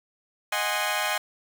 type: chord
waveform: 15% pulse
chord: Ab dominant seventh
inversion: second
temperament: equal with one note detuned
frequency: 622.3 / 740 / 825.3 / 1046.5 Hz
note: Eb5 / Gb5 / Ab5 / C6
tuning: 0 / 0 / -11 / 0 cents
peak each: -24 / -24 / -23 / -25 dBFS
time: 0.52-1.18 s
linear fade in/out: 5 ms
effects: none